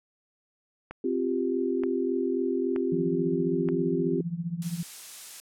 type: click train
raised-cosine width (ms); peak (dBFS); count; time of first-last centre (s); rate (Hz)
0.5; -23; 4; 0.91-3.688; 1.08
type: chord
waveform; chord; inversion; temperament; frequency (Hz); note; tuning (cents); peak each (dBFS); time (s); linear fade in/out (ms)
sine; C suspended fourth; none; just; 261.6 / 348.8 / 392.4; C4 / F4 / G4; 0 / -2 / +2; -29; 1.04-4.21; 5
type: tone with tremolo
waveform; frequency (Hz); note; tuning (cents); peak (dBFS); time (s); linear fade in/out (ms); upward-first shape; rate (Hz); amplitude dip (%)
sine; 170; F3; -46; -25; 2.92-4.83; 2; triangle; 15; 90
type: noise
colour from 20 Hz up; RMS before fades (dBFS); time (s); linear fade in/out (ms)
blue; -39; 4.62-5.4; 0
effects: low-pass 10000 Hz 12 dB/octave